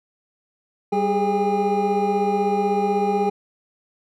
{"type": "tone cluster", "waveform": "triangle", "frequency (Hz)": [195.7, 402, 418.1, 807], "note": ["G3", "G4", "G#4", "G#5"], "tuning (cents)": [-3, 44, 12, -50], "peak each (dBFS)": [-23, -24, -21, -20], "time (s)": [0.92, 3.3], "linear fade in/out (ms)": 10, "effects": []}